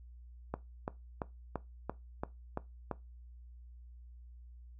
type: click train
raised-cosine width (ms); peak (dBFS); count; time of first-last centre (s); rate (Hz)
1; -21; 8; 0.54-2.913; 2.95
effects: noise-tail reverb RT60 0.2 s tail -18 dB re dry + added 60 Hz sine -50 dBFS peak until 4.79 s